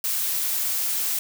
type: noise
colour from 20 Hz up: blue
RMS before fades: -25 dBFS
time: 0.04-1.19 s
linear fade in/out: 2 ms
effects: none